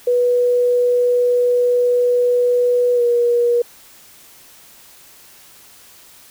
sine tone with pitch glide, 489.8 to 478.1 Hz, B4 to A#4, -14 to +44 cents, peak -12 dBFS, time 0.07-3.62 s, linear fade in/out 5 ms, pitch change -42 cents, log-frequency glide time 2.95-3.02 s, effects white hiss -45 dBFS RMS until 6.3 s

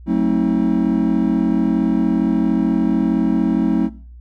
triangle chord, F# diminished seventh, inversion none, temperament just, 185 / 222 / 266.4 / 319.7 Hz, F#3 / A3 / C4 / Eb4, 0 / +16 / +31 / +47 cents, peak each -18 dBFS, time 0.06-3.9 s, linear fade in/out 50 ms, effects noise-tail reverb RT60 0.5 s tail -20 dB re dry + added 60 Hz sine -36 dBFS peak until 4.2 s

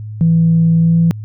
sine tone with pitch glide, 164.81 to 166.82 Hz, E3 to E3, 0 to +21 cents, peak -7 dBFS, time 0.21-1.11 s, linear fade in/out 0 ms, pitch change +21 cents, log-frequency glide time 0.79-0.98 s, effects tanh soft clip ceiling -3 dBFS + added 107 Hz sine -24 dBFS peak until 1.24 s

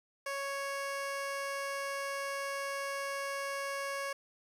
15% pulse tone, 554.4 Hz, C#5, in tune, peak -29 dBFS, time 0.26-4.13 s, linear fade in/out 5 ms, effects low-pass 12000 Hz 12 dB/octave + 10-bit

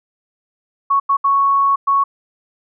sine tone bursts at uneven times, 1108.7 Hz, C#6, in tune, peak -11 dBFS, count 4, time 0.9-1 / 1.09-1.17 / 1.24-1.76 / 1.87-2.04 s, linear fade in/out 10 ms, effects none

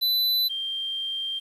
square / sine tone pair in turn, 4000 / 3175 Hz, B7 / G7, +21 / +21 cents, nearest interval major third, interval 400 cents, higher first, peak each -21 / -27 dBFS, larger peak first, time 0.01-0.49 / 0.49-1.4 s, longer second, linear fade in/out 20 ms, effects resampled to 32000 Hz + 9-bit

